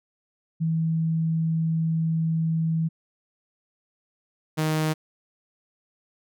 sine / sawtooth tone pair in turn, 162.1 / 156.14 Hz, E3 / D#3, -29 / +6 cents, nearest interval minor second, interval 65 cents, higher first, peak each -21 / -18 dBFS, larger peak second, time 0.6-2.89 / 4.57-4.94 s, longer first, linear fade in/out 20 ms, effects none

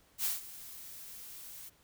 blue noise with ADSR envelope, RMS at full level -31 dBFS, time 0.18-1.7 s, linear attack 66 ms, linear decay 160 ms, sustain -17 dB, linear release 20 ms, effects pink hiss -66 dBFS RMS until 1.83 s

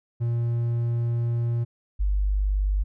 triangle / sine tone pair in turn, 117.9 / 49.57 Hz, A#2 / G1, +20 / +20 cents, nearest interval octave + minor third, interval 1500 cents, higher first, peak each -20 dBFS, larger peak neither, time 0.2-1.65 / 1.99-2.84 s, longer first, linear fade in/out 20 ms, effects none

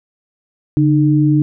sine tone pair together, 143.7 / 304.5 Hz, D3 / D#4, -37 / -37 cents, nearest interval octave + minor second, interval 1300 cents, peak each -12 dBFS, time 0.77-1.42 s, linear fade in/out 0 ms, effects none

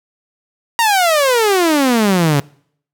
sawtooth exponential sweep, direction down, 949 to 136.9 Hz, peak -7 dBFS, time 0.79-2.4 s, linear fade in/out 0 ms, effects noise-tail reverb RT60 0.6 s tail -24 dB re dry

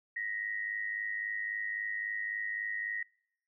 sine tone pair together, 1871.8 / 1975.5 Hz, A#6 / B6, +7 / 0 cents, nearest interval minor second, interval 93 cents, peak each -35 / -39 dBFS, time 0.16-3.03 s, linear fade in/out 5 ms, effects noise-tail reverb RT60 0.7 s tail -26 dB re dry

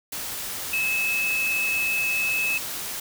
sine tone in noise, 2595 Hz, E7, 28 cents flat, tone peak -22 dBFS, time 0.73-2.58 s, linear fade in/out 5 ms, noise white, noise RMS -32 dBFS, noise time 0.12-3 s, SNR +7 dB, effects none

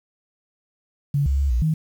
sine tone with pitch steps, 142.1 / 68.6 / 69.8 / 59.7 / 157.4 Hz, C#3 / C#2 / C#2 / A#1 / D#3, +43 / -17 / +13 / +42 / +20 cents, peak -17 dBFS, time 1.14-1.74 s, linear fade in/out 5 ms, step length 120 ms, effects 8-bit

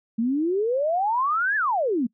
sine exponential two-way sweep, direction up then down, 219 to 1760 to 219 Hz, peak -20 dBFS, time 0.18-2.07 s, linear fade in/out 10 ms, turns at 1.56 s, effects noise-tail reverb RT60 0.1 s tail -24 dB re dry

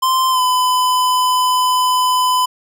square tone with pitch glide, 1040 to 1007.5 Hz, C6 to B5, -11 to +34 cents, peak -13 dBFS, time 0.02-2.46 s, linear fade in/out 10 ms, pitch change -55 cents, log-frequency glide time 0.3-0.41 s, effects none

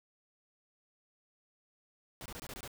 pink noise bursts, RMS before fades -45 dBFS, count 7, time 2.21-2.677 s, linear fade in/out 0 ms, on 47 ms, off 23 ms, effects none

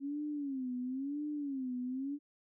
sine tone with vibrato, 272.5 Hz, C#4, 29 cents flat, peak -35 dBFS, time 0-2.19 s, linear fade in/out 50 ms, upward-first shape sine, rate 0.98 Hz, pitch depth 160 cents each way, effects none

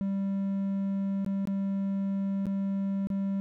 triangle tone with dropouts, 196 Hz, G3, in tune, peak -25 dBFS, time 0.01-3.4 s, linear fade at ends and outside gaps 0 ms, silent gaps 1.247-1.263 / 1.454-1.473 / 2.456-2.467 / 3.071-3.102 s, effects none

